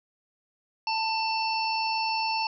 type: harmonic tone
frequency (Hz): 891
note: A5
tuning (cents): +22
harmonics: 1 / 3 / 5 / 6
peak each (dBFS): -27 / -32 / -34 / -35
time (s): 0.87-2.47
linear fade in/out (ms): 2
effects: none